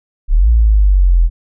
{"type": "exponential two-way sweep", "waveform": "sine", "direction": "up then down", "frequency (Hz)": [31.02, 58.2, 40.7], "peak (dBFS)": -6, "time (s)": [0.28, 1.3], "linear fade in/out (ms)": 50, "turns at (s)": 0.49, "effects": []}